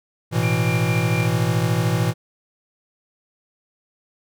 square chord, A suspended second, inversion none, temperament equal, 110 / 123.47 / 164.81 Hz, A2 / B2 / E3, 0 / 0 / 0 cents, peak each -23 dBFS, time 0.31-2.14 s, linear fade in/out 50 ms
sine tone with tremolo, 2377 Hz, D7, 20 cents sharp, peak -26 dBFS, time 0.43-1.27 s, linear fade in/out 0 ms, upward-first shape sine, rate 4.3 Hz, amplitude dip 50%
effects none

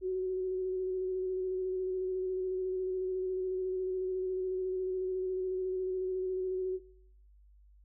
sine tone with vibrato, 372.3 Hz, F#4, 11 cents sharp, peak -30 dBFS, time 0.01-6.8 s, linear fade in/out 50 ms, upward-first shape square, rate 14 Hz, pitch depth 15 cents each way, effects noise-tail reverb RT60 0.8 s tail -23 dB re dry + added 50 Hz sine -57 dBFS peak until 7.84 s

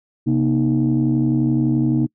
sine tone cluster, 133.1 / 239.7 / 311.4 Hz, C3 / A#3 / D#4, +30 / +48 / +2 cents, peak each -18 dBFS, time 0.26-2.07 s, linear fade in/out 20 ms, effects noise-tail reverb RT60 0.1 s tail -26 dB re dry + tanh soft clip ceiling -9 dBFS

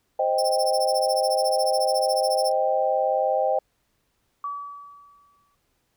sine chord, C minor, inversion none, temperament equal with one note detuned, 523.3 / 622.3 / 786.7 Hz, C5 / Eb5 / G5, 0 / 0 / +6 cents, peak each -24 dBFS, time 0.19-3.59 s, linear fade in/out 5 ms
sawtooth tone with tremolo, 5350 Hz, E8, 25 cents sharp, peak -23 dBFS, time 0.38-2.52 s, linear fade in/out 5 ms, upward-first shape sine, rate 14 Hz, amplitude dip 100%
sine tone with exponential decay, 1145 Hz, D6, 44 cents flat, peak -26 dBFS, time 4.44-5.55 s, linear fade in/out 2 ms, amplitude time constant 240 ms
effects pink hiss -71 dBFS RMS until 5.96 s

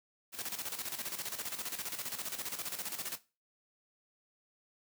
white noise with tremolo, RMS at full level -38 dBFS, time 0.32-3.19 s, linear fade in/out 50 ms, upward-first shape square, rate 15 Hz, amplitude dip 65%, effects noise-tail reverb RT60 0.3 s tail -17 dB re dry + high-pass 100 Hz 12 dB/octave

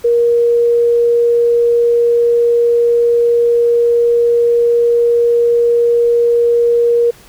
sine tone, 472.4 Hz, A#4, 23 cents sharp, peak -8 dBFS, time 0.04-7.11 s, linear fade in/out 10 ms, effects pink hiss -42 dBFS RMS until 7.28 s

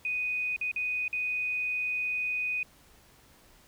sine tone with dropouts, 2489 Hz, D#7, in tune, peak -28 dBFS, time 0.05-2.63 s, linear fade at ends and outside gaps 2 ms, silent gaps 0.563-0.612 / 0.715-0.761 / 1.08-1.129 s, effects pink hiss -59 dBFS RMS until 3.67 s

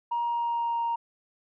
sine tone with pitch glide, 945 to 932.5 Hz, A#5 to A#5, +23 to 0 cents, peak -24 dBFS, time 0.11-0.96 s, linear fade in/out 10 ms, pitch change -23 cents, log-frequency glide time 0.24-0.82 s, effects tanh soft clip ceiling -22 dBFS

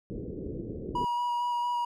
white low-pass noise, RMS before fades -37 dBFS, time 0.1-1.05 s, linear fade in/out 0 ms, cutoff 460 Hz, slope 48 dB/octave
triangle tone with vibrato, 964 Hz, B5, 42 cents flat, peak -25 dBFS, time 0.95-1.85 s, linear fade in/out 5 ms, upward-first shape square, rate 4.4 Hz, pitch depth 10 cents each way
effects none

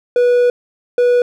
triangle tone pair in turn, 488.5 / 488.5 Hz, B4 / B4, -19 / -19 cents, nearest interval unison, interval 0 cents, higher neither, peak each -7 dBFS, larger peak neither, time 0.16-0.5 / 0.98-1.22 s, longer first, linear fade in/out 2 ms, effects none

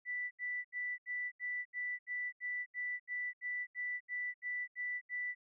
sine tone bursts, 1975.5 Hz, B6, in tune, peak -36 dBFS, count 16, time 0.05-5.35 s, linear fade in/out 50 ms, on 260 ms, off 76 ms, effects none

